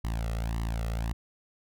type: tone with flanger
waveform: sawtooth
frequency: 56.4 Hz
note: A1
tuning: 44 cents sharp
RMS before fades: -31 dBFS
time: 0.04-1.13 s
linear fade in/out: 5 ms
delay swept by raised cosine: 1 to 1.55 ms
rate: 1.8 Hz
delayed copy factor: +0.95
effects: none